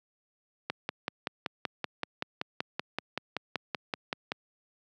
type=click train; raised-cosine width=0.3 ms; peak=-14 dBFS; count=20; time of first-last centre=0.7-4.319 s; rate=5.25 Hz; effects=high-pass 150 Hz 12 dB/octave